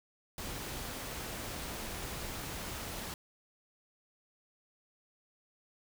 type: noise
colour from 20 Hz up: pink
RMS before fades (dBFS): -41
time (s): 0.38-3.14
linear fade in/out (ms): 2
effects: none